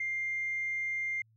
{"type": "tone", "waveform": "sine", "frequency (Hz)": 2100, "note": "C7", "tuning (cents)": 6, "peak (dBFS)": -30, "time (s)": [0, 1.22], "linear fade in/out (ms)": 5, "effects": ["tanh soft clip ceiling -26 dBFS", "added 111 Hz sine -63 dBFS peak until 1.36 s"]}